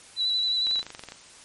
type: tone with vibrato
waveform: sine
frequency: 3955 Hz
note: B7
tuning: 2 cents sharp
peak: -22 dBFS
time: 0.16-0.83 s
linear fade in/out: 50 ms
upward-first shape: square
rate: 11 Hz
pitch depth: 17 cents each way
type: clicks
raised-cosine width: 0.2 ms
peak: -21 dBFS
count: 12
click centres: 0.669 / 0.711 / 0.758 / 0.793 / 0.829 / 0.866 / 0.904 / 0.949 / 0.994 / 1.037 / 1.087 / 1.121 s
effects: white hiss -49 dBFS RMS until 1.44 s + MP3 48 kbps